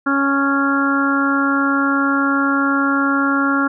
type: harmonic tone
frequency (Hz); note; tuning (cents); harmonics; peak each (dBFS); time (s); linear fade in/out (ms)
277.2; C#4; 0; 1 / 2 / 3 / 4 / 5 / 6; -17 / -28 / -29 / -23 / -18 / -27; 0.06-3.68; 10
effects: none